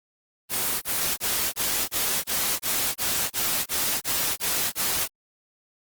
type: noise bursts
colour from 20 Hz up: white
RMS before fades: -25 dBFS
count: 13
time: 0.49-5.08 s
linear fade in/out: 50 ms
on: 330 ms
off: 25 ms
effects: Opus 24 kbps